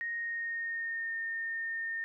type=tone with pitch glide; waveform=sine; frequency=1864.7 to 1825.3 Hz; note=A#6 to A#6; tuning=0 to -37 cents; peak=-33 dBFS; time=0.01-2.04 s; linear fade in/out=0 ms; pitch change=-37 cents; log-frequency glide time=0.16-1.16 s; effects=none